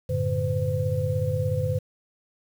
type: tone cluster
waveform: sine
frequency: 94.8 / 111.5 / 145.1 / 509 Hz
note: F#2 / A2 / D3 / C5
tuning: +43 / +23 / -21 / -48 cents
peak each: -28 dBFS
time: 0.09-1.79 s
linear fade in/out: 10 ms
effects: 8-bit